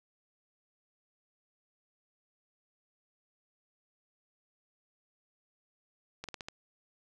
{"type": "slowing click train", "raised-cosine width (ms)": 0.2, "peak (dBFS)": -23, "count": 5, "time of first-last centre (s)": [6.24, 6.485], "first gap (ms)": 47, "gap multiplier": 1.18, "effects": []}